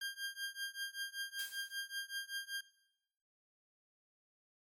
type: tone with tremolo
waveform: 20% pulse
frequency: 1602 Hz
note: G6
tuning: 37 cents sharp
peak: -32 dBFS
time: 0.01-2.61 s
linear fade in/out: 5 ms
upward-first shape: triangle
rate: 5.2 Hz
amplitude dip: 95%
type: noise with exponential decay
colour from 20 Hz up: blue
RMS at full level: -44 dBFS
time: 1.39-1.95 s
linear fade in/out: 1 ms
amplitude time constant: 120 ms
effects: noise-tail reverb RT60 0.9 s tail -19 dB re dry + MP3 64 kbps